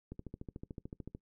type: click train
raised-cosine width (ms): 3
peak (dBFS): -30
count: 15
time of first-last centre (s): 0.12-1.149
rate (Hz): 13.6
effects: noise-tail reverb RT60 0.1 s tail -21 dB re dry